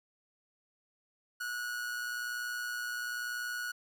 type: tone with amplitude modulation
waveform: 45% pulse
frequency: 1460 Hz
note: F#6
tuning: 24 cents flat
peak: -33 dBFS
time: 1.4-3.72 s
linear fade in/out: 10 ms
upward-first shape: sine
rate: 121 Hz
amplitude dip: 45%
effects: none